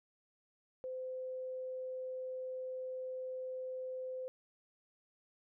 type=tone; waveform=sine; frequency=514 Hz; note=C5; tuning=31 cents flat; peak=-39 dBFS; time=0.84-4.28 s; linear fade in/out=0 ms; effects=none